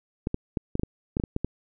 clicks, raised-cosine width 3 ms, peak -13 dBFS, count 11, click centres 0.271 / 0.344 / 0.572 / 0.754 / 0.796 / 0.834 / 1.169 / 1.199 / 1.238 / 1.364 / 1.446 s, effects none

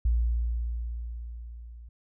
sine tone with level ramp, 58.27 Hz, A#1, in tune, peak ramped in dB -20 to -43 dBFS, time 0.05-1.89 s, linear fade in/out 5 ms, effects none

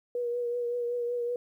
sine tone with vibrato, 481.3 Hz, B4, 45 cents flat, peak -28 dBFS, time 0.15-1.36 s, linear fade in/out 2 ms, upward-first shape triangle, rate 5.3 Hz, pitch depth 31 cents each way, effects 11-bit

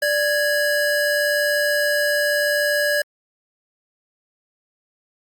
square tone pair together, 587.3 / 1661.1 Hz, D5 / G#6, 0 / 0 cents, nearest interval octave + tritone, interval 1800 cents, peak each -21 dBFS, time 0.02-3.02 s, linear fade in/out 5 ms, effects Opus 48 kbps

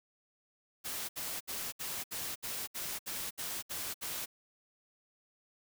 white noise bursts, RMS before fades -39 dBFS, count 11, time 0.84-4.26 s, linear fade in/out 20 ms, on 250 ms, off 67 ms, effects none

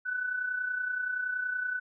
sine tone with amplitude modulation, 1496 Hz, F#6, 19 cents sharp, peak -27 dBFS, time 0.05-1.8 s, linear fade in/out 20 ms, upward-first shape sine, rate 30.6 Hz, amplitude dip 55%, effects none

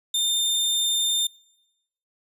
sawtooth tone, 3611 Hz, A7, 44 cents sharp, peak -18 dBFS, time 0.14-1.27 s, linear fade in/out 5 ms, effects noise-tail reverb RT60 1.0 s tail -26 dB re dry + resampled to 32000 Hz

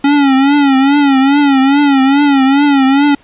square tone with vibrato, 277.2 Hz, C#4, in tune, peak -7 dBFS, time 0.04-3.15 s, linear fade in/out 5 ms, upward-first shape triangle, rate 2.4 Hz, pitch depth 100 cents each way, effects pink hiss -46 dBFS RMS until 3.23 s + resampled to 8000 Hz

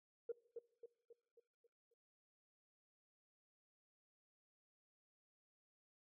sine tone with echo, 466.2 Hz, A#4, in tune, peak -39 dBFS, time 0.29-0.32 s, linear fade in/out 5 ms, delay 270 ms, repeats 6, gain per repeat -6 dB, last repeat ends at 1.94 s, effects noise-tail reverb RT60 0.7 s tail -21 dB re dry + tanh soft clip ceiling -35 dBFS

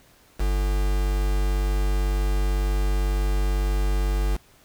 triangle tone with quantisation, 49 Hz, G1, in tune, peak -18 dBFS, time 0.39-4.37 s, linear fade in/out 20 ms, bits 5, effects pink hiss -56 dBFS RMS until 4.64 s

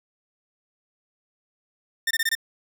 sawtooth tone bursts, 1811 Hz, A6, 49 cents sharp, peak -17 dBFS, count 5, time 2.07-2.352 s, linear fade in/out 5 ms, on 38 ms, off 23 ms, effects none

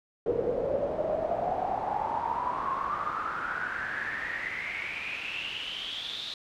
brown noise with band-pass filter sweep, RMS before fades -32 dBFS, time 0.26-6.34 s, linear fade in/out 2 ms, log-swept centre 460 to 3800 Hz, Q 10, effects none

